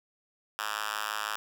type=tone with high-pass filter; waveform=5% pulse; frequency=106 Hz; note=G#2; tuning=36 cents sharp; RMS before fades=-34 dBFS; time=0.59-1.36 s; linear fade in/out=0 ms; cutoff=1400 Hz; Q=1.6; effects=none